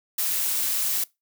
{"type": "noise", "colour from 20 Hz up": "blue", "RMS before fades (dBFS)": -25, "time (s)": [0.18, 1.04], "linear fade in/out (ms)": 5, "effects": ["noise-tail reverb RT60 0.2 s tail -22 dB re dry"]}